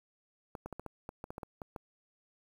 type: clicks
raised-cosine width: 1 ms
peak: -27 dBFS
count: 12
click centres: 0.552 / 0.66 / 0.727 / 0.796 / 0.863 / 1.091 / 1.241 / 1.305 / 1.381 / 1.432 / 1.618 / 1.762 s
effects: 9-bit